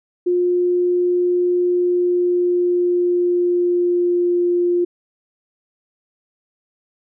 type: tone with pitch glide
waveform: sine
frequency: 355.8 to 351.3 Hz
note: F4 to F4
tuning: +32 to +10 cents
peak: -14 dBFS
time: 0.26-4.85 s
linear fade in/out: 10 ms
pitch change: -22 cents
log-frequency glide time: 1.62-4.43 s
effects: none